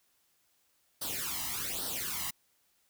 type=noise with flanger; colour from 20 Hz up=white; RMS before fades=-36 dBFS; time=1.01-2.31 s; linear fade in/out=10 ms; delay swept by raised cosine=0.21 to 1.02 ms; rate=1.2 Hz; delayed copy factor=+0.8; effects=white hiss -72 dBFS RMS until 2.89 s